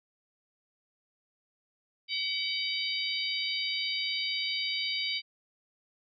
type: harmonic tone with a mistuned harmonic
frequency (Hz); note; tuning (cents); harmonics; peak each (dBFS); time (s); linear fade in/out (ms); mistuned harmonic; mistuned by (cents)
756; F#5; +37; 3 / 4 / 5 / 6; -35 / -35 / -35 / -35; 2.08-5.22; 50; 6; +53
effects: none